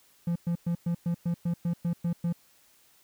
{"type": "tone bursts", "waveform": "triangle", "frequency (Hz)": 171.1, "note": "F3", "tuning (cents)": -35, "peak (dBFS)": -23, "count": 11, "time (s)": [0.27, 2.327], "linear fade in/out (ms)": 5, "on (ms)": 87, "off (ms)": 110, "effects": ["white hiss -62 dBFS RMS until 3.03 s"]}